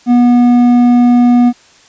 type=tone with hard clipping; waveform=sine; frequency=243 Hz; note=B3; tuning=28 cents flat; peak=-6 dBFS; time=0.06-1.53 s; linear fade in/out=50 ms; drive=6 dB; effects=white hiss -44 dBFS RMS until 1.88 s + resampled to 16000 Hz